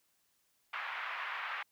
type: band-pass noise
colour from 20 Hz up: pink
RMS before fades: -40 dBFS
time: 0.73-1.63 s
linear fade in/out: 5 ms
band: 1000 to 2500 Hz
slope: 24 dB/octave
effects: white hiss -75 dBFS RMS until 1.71 s